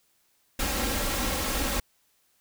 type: noise with comb filter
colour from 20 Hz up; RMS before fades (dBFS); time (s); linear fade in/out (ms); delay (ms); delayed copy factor
pink; -28; 0.59-1.8; 5; 3.7; +0.6
effects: white hiss -68 dBFS RMS until 2.4 s